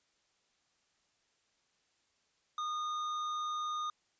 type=tone with hard clipping; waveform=sine; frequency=1226 Hz; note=D#6; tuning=26 cents flat; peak=-36 dBFS; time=2.58-3.9 s; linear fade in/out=2 ms; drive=9 dB; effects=white hiss -75 dBFS RMS until 4.19 s + resampled to 16000 Hz